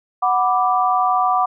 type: chord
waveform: sine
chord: B minor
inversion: second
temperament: equal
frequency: 740 / 987.8 / 1174.7 Hz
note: F#5 / B5 / D6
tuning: 0 / 0 / 0 cents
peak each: -17 / -22 / -18 dBFS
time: 0.22-1.46 s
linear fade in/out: 10 ms
effects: none